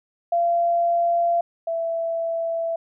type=tone pair in turn; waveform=sine; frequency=686 / 664.2 Hz; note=F5 / E5; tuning=-31 / +13 cents; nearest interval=minor second; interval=56 cents; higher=first; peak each=-17 / -22 dBFS; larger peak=first; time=0.32-1.41 / 1.67-2.76 s; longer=neither; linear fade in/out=5 ms; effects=none